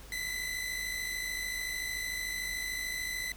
sawtooth tone pair together, 1975.5 / 2029 Hz, B6 / B6, 0 / +46 cents, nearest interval unison, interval 46 cents, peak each -34 / -33 dBFS, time 0.12-3.32 s, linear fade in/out 2 ms, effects added 51 Hz sine -49 dBFS peak until 3.36 s + pink hiss -52 dBFS RMS until 3.36 s

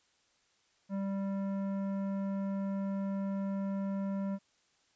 triangle tone with tanh clipping, 196 Hz, G3, in tune, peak -34 dBFS, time 0.89-4.39 s, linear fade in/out 50 ms, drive 17 dB, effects white hiss -71 dBFS RMS until 4.95 s + resampled to 16000 Hz

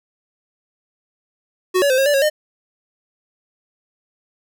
square tone with pitch steps, 369.4 / 567 / 517 / 540 / 582 / 547 / 608 Hz, F#4 / C#5 / C5 / C#5 / D5 / C#5 / D#5, -3 / +39 / -21 / -45 / -16 / -23 / -40 cents, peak -14 dBFS, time 1.74-2.3 s, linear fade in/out 20 ms, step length 80 ms, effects none

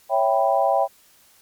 sine chord, C# half-diminished seventh, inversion none, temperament equal, 554.4 / 659.3 / 784 / 987.8 Hz, C#5 / E5 / G5 / B5, 0 / 0 / 0 / 0 cents, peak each -22 / -21 / -20 / -26 dBFS, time 0.09-0.88 s, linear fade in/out 50 ms, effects white hiss -55 dBFS RMS until 1.41 s + MP3 96 kbps

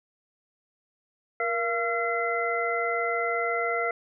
sine tone cluster, 470.8 / 685 / 1363 / 2045 Hz, A#4 / F5 / F6 / C7, +17 / -34 / -43 / -40 cents, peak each -30 dBFS, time 1.4-3.91 s, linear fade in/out 2 ms, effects none

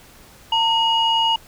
sine tone pair together, 909.3 / 2887 Hz, A#5 / F#7, -43 / -43 cents, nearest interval octave + minor sixth, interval 2000 cents, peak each -17 dBFS, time 0.52-1.36 s, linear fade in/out 5 ms, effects tanh soft clip ceiling -9 dBFS + pink hiss -47 dBFS RMS until 1.47 s

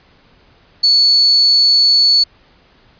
sine tone, 4435 Hz, C#8, in tune, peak -7 dBFS, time 0.83-2.24 s, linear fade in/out 10 ms, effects pink hiss -50 dBFS RMS until 2.99 s + resampled to 11025 Hz

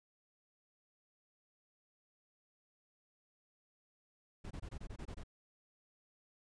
brown noise bursts, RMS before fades -45 dBFS, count 9, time 4.44-5.236 s, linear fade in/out 10 ms, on 68 ms, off 23 ms, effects resampled to 22050 Hz

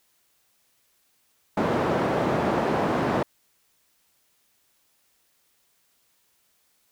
white band-pass noise, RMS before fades -24 dBFS, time 1.57-3.23 s, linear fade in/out 5 ms, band 130 to 690 Hz, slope 12 dB/octave, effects white hiss -67 dBFS RMS until 6.91 s

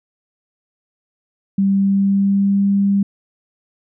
sine tone with pitch glide, 196 to 198.85 Hz, G3 to G3, 0 to +25 cents, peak -12 dBFS, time 1.58-3.03 s, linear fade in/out 5 ms, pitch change +25 cents, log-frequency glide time 1.69-2.66 s, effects none

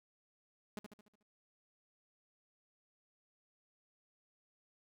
sawtooth tone with echo, 209.8 Hz, G#3, 18 cents sharp, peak -37 dBFS, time 0.77-0.79 s, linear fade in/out 0 ms, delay 73 ms, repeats 6, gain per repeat -6 dB, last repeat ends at 1.228 s, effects none

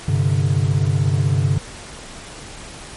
triangle chord, G suspended fourth, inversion none, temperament equal, 98 / 130.81 / 146.83 Hz, G2 / C3 / D3, 0 / 0 / 0 cents, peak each -17 dBFS, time 0.08-1.58 s, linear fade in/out 5 ms, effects pink hiss -36 dBFS RMS until 2.96 s + MP3 48 kbps

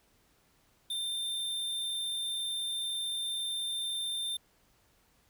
square tone, 3591 Hz, A7, 35 cents sharp, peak -33 dBFS, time 0.9-4.37 s, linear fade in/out 5 ms, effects pink hiss -68 dBFS RMS until 5.29 s

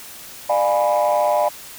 sine chord, D diminished seventh, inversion none, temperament equal with one note detuned, 598.3 / 698.5 / 830.6 / 987.8 Hz, D5 / F5 / Ab5 / Cb6, +32 / 0 / 0 / 0 cents, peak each -17 / -20 / -20 / -22 dBFS, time 0.49-1.49 s, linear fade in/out 10 ms, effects tanh soft clip ceiling -9 dBFS + white hiss -38 dBFS RMS until 1.78 s

